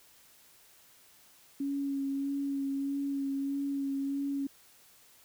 sine tone with vibrato, 277.2 Hz, C#4, in tune, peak -30 dBFS, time 1.6-4.47 s, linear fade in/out 5 ms, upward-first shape sine, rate 1.6 Hz, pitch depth 18 cents each way, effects white hiss -60 dBFS RMS until 5.24 s

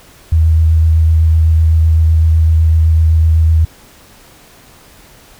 sine tone with vibrato, 80.3 Hz, E2, 45 cents flat, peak -6 dBFS, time 0.32-3.65 s, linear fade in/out 5 ms, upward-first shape sine, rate 7.9 Hz, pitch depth 16 cents each way, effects pink hiss -42 dBFS RMS until 5.39 s

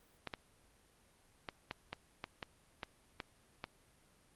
clicks, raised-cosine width 0.3 ms, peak -24 dBFS, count 10, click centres 0.273 / 0.338 / 1.488 / 1.711 / 1.93 / 2.241 / 2.428 / 2.832 / 3.202 / 3.641 s, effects pink hiss -68 dBFS RMS until 4.35 s + Opus 32 kbps

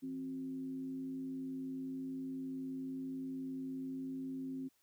sine tone with frequency modulation, 264.4 Hz, C4, 18 cents sharp, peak -39 dBFS, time 0.02-4.69 s, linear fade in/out 20 ms, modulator 101 Hz, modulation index 0.32, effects white hiss -75 dBFS RMS until 4.82 s

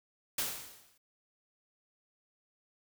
white noise with exponential decay, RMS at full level -31 dBFS, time 0.38-0.98 s, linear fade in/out 5 ms, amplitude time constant 130 ms, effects none

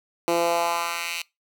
10% pulse tone with high-pass filter sweep, 170 Hz, F3, 46 cents flat, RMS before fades -25 dBFS, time 0.28-1.22 s, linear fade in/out 0 ms, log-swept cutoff 340 to 2800 Hz, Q 1.7, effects noise-tail reverb RT60 0.2 s tail -22 dB re dry

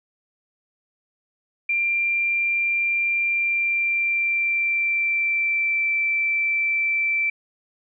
sine tone with pitch glide, 2376 to 2334 Hz, D7 to D7, +20 to -11 cents, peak -19 dBFS, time 1.69-7.3 s, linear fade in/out 5 ms, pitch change -31 cents, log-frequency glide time 3.26-5.91 s, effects none

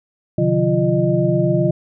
sine tone cluster, 131.8 / 151.4 / 178.8 / 345.1 / 612 Hz, C3 / D#3 / F3 / F4 / D#5, +13 / -47 / +41 / -21 / -29 cents, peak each -20 dBFS, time 0.38-1.71 s, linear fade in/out 5 ms, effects none

